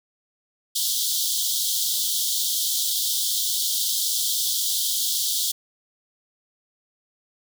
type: high-pass noise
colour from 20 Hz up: pink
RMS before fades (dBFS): -24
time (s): 0.75-5.52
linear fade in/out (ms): 10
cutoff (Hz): 3200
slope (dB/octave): 96
effects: none